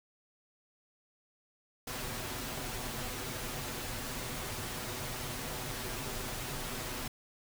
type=noise with comb filter; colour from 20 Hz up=pink; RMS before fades=-39 dBFS; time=1.87-7.08 s; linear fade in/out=5 ms; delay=8 ms; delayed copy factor=+0.55; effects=none